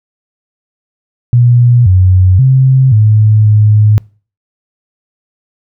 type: tone with pitch steps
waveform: sine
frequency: 121.1 / 92.6 / 131.8 / 107.5 / 106.2 Hz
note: B2 / F#2 / C3 / A2 / G#2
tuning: -34 / +2 / +13 / -40 / +39 cents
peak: -3 dBFS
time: 1.33-3.98 s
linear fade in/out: 0 ms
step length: 530 ms
effects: noise-tail reverb RT60 0.4 s tail -26 dB re dry